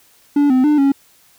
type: tone with pitch steps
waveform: triangle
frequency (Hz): 288.3 / 257.2 / 298.4 / 276.3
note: D4 / C4 / D4 / C#4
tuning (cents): -32 / -30 / +28 / -6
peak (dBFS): -8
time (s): 0.36-0.92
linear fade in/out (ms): 5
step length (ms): 140
effects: white hiss -52 dBFS RMS until 1.38 s